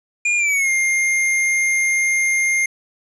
square tone with pitch glide, 2418 to 2117 Hz, D7 to C7, +50 to +20 cents, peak -16 dBFS, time 0.25-2.66 s, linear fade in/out 5 ms, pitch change -230 cents, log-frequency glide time 0.37-0.7 s, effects resampled to 24000 Hz + 8-bit

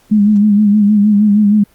sine tone with vibrato, 207.7 Hz, G#3, in tune, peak -6 dBFS, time 0.11-1.64 s, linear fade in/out 10 ms, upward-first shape sine, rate 6.4 Hz, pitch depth 54 cents each way, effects pink hiss -51 dBFS RMS until 1.74 s + Opus 48 kbps

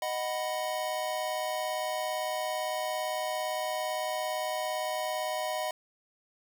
square chord, B major, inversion first, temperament equal, 622.3 / 740 / 987.8 Hz, D#5 / F#5 / B5, 0 / 0 / 0 cents, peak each -34 / -36 / -38 dBFS, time 0.02-5.71 s, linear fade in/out 2 ms, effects none

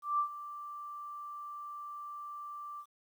sine tone with ADSR envelope, 1174.7 Hz, D6, in tune, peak -26 dBFS, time 0.02-2.86 s, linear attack 170 ms, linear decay 90 ms, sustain -15 dB, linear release 68 ms, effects 11-bit

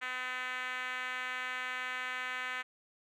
5% pulse tone with band-pass filter, 253.9 Hz, B3, 48 cents sharp, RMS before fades -38 dBFS, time 0.01-2.63 s, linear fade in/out 20 ms, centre 1800 Hz, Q 1.6, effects none

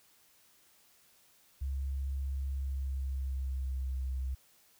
sine tone with pitch glide, 67.9 to 65.21 Hz, C#2 to C2, -35 to -5 cents, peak -32 dBFS, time 1.61-4.35 s, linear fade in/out 10 ms, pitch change -70 cents, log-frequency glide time 2.49-3.96 s, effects white hiss -65 dBFS RMS until 4.79 s

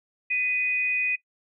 sine tone pair together, 2006 / 2489 Hz, B6 / D#7, +26 / 0 cents, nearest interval major third, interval 374 cents, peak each -32 / -23 dBFS, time 0.3-1.16 s, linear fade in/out 10 ms, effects noise-tail reverb RT60 0.1 s tail -19 dB re dry

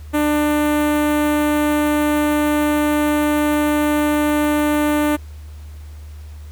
sawtooth tone with notch filter, 297.8 Hz, D4, 24 cents sharp, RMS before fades -17 dBFS, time 0.13-5.17 s, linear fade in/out 20 ms, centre 5000 Hz, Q 0.73, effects added 75 Hz sine -32 dBFS peak until 6.51 s + pink hiss -50 dBFS RMS until 6.51 s

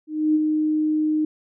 sine tone with ADSR envelope, 308 Hz, D#4, 17 cents flat, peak -14 dBFS, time 0.07-1.25 s, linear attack 280 ms, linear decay 31 ms, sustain -4 dB, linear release 4 ms, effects none

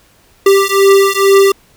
square beating tone pair, 392 / 394.2 Hz, G4 / G4, 0 / +10 cents, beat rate 2.2 Hz, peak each -10 dBFS, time 0.46-1.52 s, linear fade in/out 5 ms, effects pink hiss -49 dBFS RMS until 1.76 s

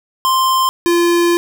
square tone pair in turn, 1046.5 / 344.6 Hz, C6 / F4, 0 / -23 cents, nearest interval octave + perfect fifth, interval 1923 cents, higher first, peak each -12 / -11 dBFS, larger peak second, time 0.25-0.69 / 0.86-1.37 s, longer second, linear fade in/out 0 ms, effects none

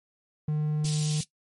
triangle tone with vibrato, 151.7 Hz, D#3, 44 cents flat, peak -22 dBFS, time 0.48-1.21 s, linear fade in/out 5 ms, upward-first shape sine, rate 20 Hz, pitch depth 9 cents each way
pink high-pass noise, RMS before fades -35 dBFS, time 0.84-1.24 s, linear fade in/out 10 ms, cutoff 3300 Hz, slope 24 dB/octave
effects noise-tail reverb RT60 0.1 s tail -17 dB re dry + MP3 48 kbps

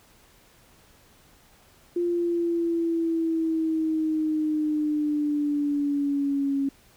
sine exponential sweep, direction down, 349.2 to 275 Hz, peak -22 dBFS, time 1.96-6.69 s, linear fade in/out 5 ms, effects pink hiss -57 dBFS RMS until 6.96 s

